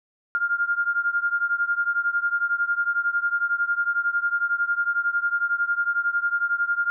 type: beating tone pair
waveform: sine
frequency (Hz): 1401 / 1412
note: F6 / F6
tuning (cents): +5 / +19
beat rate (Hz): 11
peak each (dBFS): -23 / -25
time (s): 0.35-6.9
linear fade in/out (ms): 0
effects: none